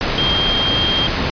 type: tone in noise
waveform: sine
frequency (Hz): 3200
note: G7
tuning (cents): +35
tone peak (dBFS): -16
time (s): 0.18-1.07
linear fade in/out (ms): 0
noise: pink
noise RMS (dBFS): -19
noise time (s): 0.01-1.3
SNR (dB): 0
effects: resampled to 11025 Hz